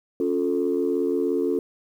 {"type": "chord", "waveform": "sine", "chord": "Db augmented", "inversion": "none", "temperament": "equal with one note detuned", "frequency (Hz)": [277.2, 354.1, 440], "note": ["Db4", "F4", "A4"], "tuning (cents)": [0, 24, 0], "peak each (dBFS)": [-25, -24, -24], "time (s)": [0.2, 1.59], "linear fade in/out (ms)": 2, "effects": ["tanh soft clip ceiling -13 dBFS", "9-bit"]}